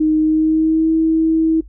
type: tone with pitch glide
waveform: sine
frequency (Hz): 310.6 to 321.6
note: D#4 to E4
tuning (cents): -3 to -43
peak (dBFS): -11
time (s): 0-1.61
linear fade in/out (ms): 10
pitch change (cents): +60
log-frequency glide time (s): 0.19-0.91
effects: noise-tail reverb RT60 0.1 s tail -19 dB re dry + added 50 Hz sine -36 dBFS peak until 1.68 s